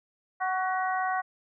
harmonic tone with a mistuned harmonic, 373 Hz, F#4, 14 cents sharp, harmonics 2 / 3 / 4 / 5, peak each -28 / -32 / -34 / -36 dBFS, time 0.4-1.22 s, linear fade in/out 20 ms, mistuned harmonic 5, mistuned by +34 cents, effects none

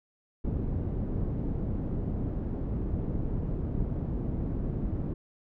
pink low-pass noise, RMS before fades -31 dBFS, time 0.44-5.14 s, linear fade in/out 10 ms, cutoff 290 Hz, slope 12 dB/octave, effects none

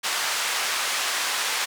pink band-pass noise, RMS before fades -26 dBFS, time 0.03-1.66 s, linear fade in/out 20 ms, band 1100 to 8800 Hz, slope 12 dB/octave, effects none

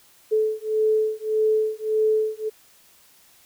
sine beating tone pair, 433.1 / 434.8 Hz, A4 / A4, -27 / -21 cents, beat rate 1.7 Hz, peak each -22 dBFS, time 0.31-2.5 s, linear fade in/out 20 ms, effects white hiss -55 dBFS RMS until 3.45 s

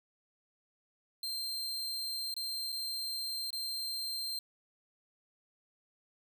40% pulse tone with dropouts, 4158 Hz, C8, 12 cents flat, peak -34 dBFS, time 1.23-4.39 s, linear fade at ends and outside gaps 2 ms, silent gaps 2.341-2.365 / 2.721-2.725 / 3.505-3.529 s, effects none

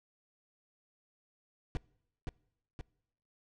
brown noise with echo, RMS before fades -33 dBFS, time 1.75-1.77 s, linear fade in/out 0 ms, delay 520 ms, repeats 2, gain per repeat -4 dB, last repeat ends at 2.81 s, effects noise-tail reverb RT60 0.8 s tail -25 dB re dry + low-pass 6000 Hz 12 dB/octave

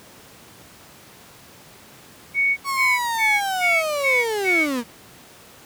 sine tone bursts, 2227 Hz, C#7, 7 cents sharp, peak -16 dBFS, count 6, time 2.34-4.67 s, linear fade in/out 50 ms, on 230 ms, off 190 ms
35% pulse linear sweep, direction down, 1120 to 224.2 Hz, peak -20 dBFS, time 2.64-4.84 s, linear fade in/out 50 ms
effects pink hiss -46 dBFS RMS until 5.65 s + high-pass 100 Hz 12 dB/octave

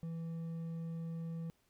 triangle tone with hard clipping, 165.1 Hz, E3, 3 cents sharp, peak -40 dBFS, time 0.03-1.5 s, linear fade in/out 0 ms, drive 7 dB, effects pink hiss -75 dBFS RMS until 1.69 s

